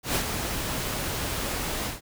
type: noise with ADSR envelope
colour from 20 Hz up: pink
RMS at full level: -24 dBFS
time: 0.03-2.01 s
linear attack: 120 ms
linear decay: 77 ms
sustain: -6 dB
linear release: 150 ms
effects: none

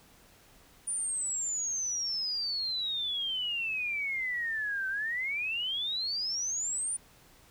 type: exponential two-way sweep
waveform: sine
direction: down then up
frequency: 9470 to 1530 to 9470 Hz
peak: -30 dBFS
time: 0.87-6.97 s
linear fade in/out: 10 ms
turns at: 4.88 s
effects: pink hiss -59 dBFS RMS until 7.5 s

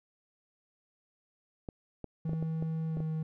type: clicks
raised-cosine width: 2 ms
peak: -26 dBFS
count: 8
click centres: 1.688 / 2.043 / 2.294 / 2.333 / 2.426 / 2.625 / 2.971 / 3.004 s
type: tone with pitch glide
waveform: triangle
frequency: 160.7 to 158.21 Hz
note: E3 to D#3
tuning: -44 to +29 cents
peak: -29 dBFS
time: 2.25-3.23 s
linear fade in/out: 5 ms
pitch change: -27 cents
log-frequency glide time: 2.88-3 s
effects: none

